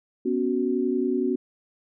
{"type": "chord", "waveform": "sine", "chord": "B suspended second", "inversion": "none", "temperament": "just", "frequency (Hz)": [246.9, 277.8, 370.4], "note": ["B3", "C#4", "F#4"], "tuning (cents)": [0, 4, 2], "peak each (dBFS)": [-26, -27, -25], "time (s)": [0.25, 1.36], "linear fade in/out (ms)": 10, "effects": []}